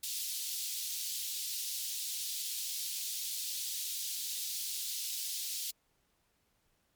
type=high-pass noise; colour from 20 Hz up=pink; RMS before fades=-38 dBFS; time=0.03-5.71 s; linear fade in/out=5 ms; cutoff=3600 Hz; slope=24 dB/octave; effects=pink hiss -75 dBFS RMS until 6.95 s + MP3 96 kbps